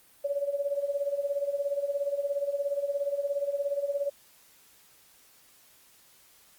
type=tone with tremolo; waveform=sine; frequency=566 Hz; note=C#5; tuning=36 cents sharp; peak=-24 dBFS; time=0.24-4.1 s; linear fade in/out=10 ms; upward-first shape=sine; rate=17 Hz; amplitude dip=75%; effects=white hiss -59 dBFS RMS until 6.58 s + Opus 32 kbps